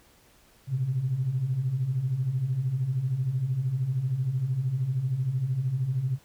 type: beating tone pair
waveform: sine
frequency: 120 / 133 Hz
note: B2 / C3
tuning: -49 / +29 cents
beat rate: 13 Hz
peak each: -31 / -25 dBFS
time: 0.67-6.19 s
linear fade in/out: 50 ms
effects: tanh soft clip ceiling -17 dBFS + pink hiss -59 dBFS RMS until 6.24 s